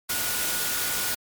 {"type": "tone in noise", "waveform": "sine", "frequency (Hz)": 1453, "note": "F#6", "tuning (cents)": -32, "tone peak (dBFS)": -36, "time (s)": [0.09, 1.15], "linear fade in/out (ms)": 10, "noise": "white", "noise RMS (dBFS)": -27, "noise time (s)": [0.09, 1.15], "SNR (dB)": -12, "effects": ["MP3 96 kbps"]}